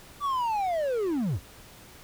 triangle linear sweep, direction down, 1174.7 to 61.8 Hz, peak -23 dBFS, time 0.2-1.4 s, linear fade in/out 50 ms, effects pink hiss -50 dBFS RMS until 2.03 s

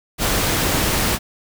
pink noise, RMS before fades -19 dBFS, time 0.18-1.19 s, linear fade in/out 50 ms, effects none

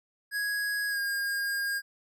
square tone with pitch glide, 1661.2 to 1619.5 Hz, G#6 to G#6, 0 to -44 cents, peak -29 dBFS, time 0.31-1.82 s, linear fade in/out 50 ms, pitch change -44 cents, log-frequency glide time 0.89-0.99 s, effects none

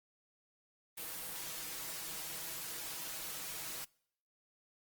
white noise with comb filter, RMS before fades -43 dBFS, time 0.97-3.85 s, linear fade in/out 10 ms, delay 6.2 ms, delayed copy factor +0.9, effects noise-tail reverb RT60 0.7 s tail -26 dB re dry + Opus 32 kbps

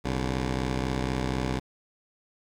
10% pulse tone pair together, 64 / 142.89 Hz, C2 / D3, -38 / -47 cents, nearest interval octave + major second, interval 1391 cents, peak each -19 / -26 dBFS, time 0.04-1.6 s, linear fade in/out 20 ms, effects low-pass 7000 Hz 12 dB/octave + 9-bit

